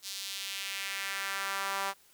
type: tone with high-pass filter sweep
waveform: sawtooth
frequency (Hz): 196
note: G3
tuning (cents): 0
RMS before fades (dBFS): -36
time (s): 0.02-1.94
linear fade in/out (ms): 50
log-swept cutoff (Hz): 4500 to 910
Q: 1.6
effects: white hiss -62 dBFS RMS until 2.13 s